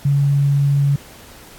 sine tone, 141.1 Hz, C#3, 31 cents sharp, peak -12 dBFS, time 0.05-0.96 s, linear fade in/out 5 ms, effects pink hiss -42 dBFS RMS until 1.58 s + AAC 64 kbps

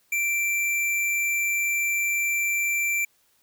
square tone, 2349 Hz, D7, in tune, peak -23 dBFS, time 0.12-3.05 s, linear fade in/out 5 ms, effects white hiss -65 dBFS RMS until 3.42 s

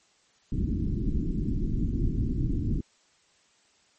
pink low-pass noise, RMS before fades -27 dBFS, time 0.52-2.81 s, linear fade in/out 5 ms, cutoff 330 Hz, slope 48 dB/octave, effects white hiss -64 dBFS RMS until 3.98 s + MP3 32 kbps

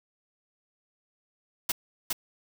white noise with echo, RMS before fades -27 dBFS, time 1.69-1.72 s, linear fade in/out 5 ms, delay 410 ms, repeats 1, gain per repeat -2 dB, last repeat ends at 2.13 s, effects none

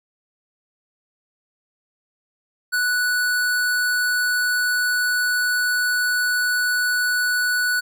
square tone, 1479 Hz, F#6, 1 cent flat, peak -19 dBFS, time 2.72-7.81 s, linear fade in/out 20 ms, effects none

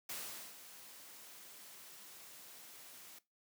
white noise with ADSR envelope, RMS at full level -43 dBFS, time 0.09-3.19 s, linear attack 6 ms, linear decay 440 ms, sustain -12 dB, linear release 6 ms, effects noise-tail reverb RT60 0.2 s tail -18 dB re dry + high-pass 150 Hz 12 dB/octave

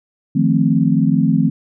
sine chord, F dominant seventh, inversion third, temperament equal, 155.56 / 174.61 / 220 / 261.6 Hz, Eb3 / F3 / A3 / C4, 0 / 0 / 0 / 0 cents, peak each -17 dBFS, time 0.35-1.5 s, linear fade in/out 10 ms, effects none

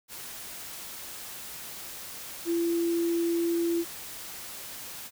sine tone in noise, 338.8 Hz, E4, 48 cents sharp, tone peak -24 dBFS, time 2.45-3.85 s, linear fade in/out 50 ms, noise white, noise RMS -41 dBFS, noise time 0.08-5.11 s, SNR +14 dB, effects none

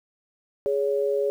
sine tone pair together, 415.3 / 561.9 Hz, G#4 / C#5, 0 / +23 cents, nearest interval perfect fourth, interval 523 cents, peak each -23 / -25 dBFS, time 0.66-1.3 s, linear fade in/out 0 ms, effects 9-bit

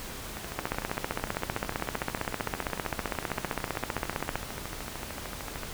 two click trains, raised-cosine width 0.5 ms, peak -21 / -13 dBFS, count 71 / 59, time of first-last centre 0.37-5.633 / 0.59-4.356 s, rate 13.3 / 15.4 Hz, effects pink hiss -40 dBFS RMS until 5.73 s

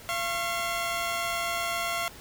15% pulse tone pair together, 684.7 / 1086 Hz, F5 / C#6, -34 / -36 cents, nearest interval minor sixth, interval 798 cents, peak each -23 / -27 dBFS, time 0.09-2.08 s, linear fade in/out 0 ms, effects pink hiss -47 dBFS RMS until 2.2 s

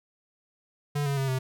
square tone with pitch steps, 145.1 / 140 / 135.07 / 130.32 Hz, D3 / C#3 / C#3 / C3, -21 / +18 / -45 / -7 cents, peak -26 dBFS, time 0.95-1.39 s, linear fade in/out 10 ms, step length 110 ms, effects none

